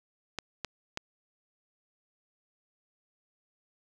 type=clicks; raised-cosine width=0.2 ms; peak=-16 dBFS; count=3; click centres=0.387 / 0.647 / 0.974 s; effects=none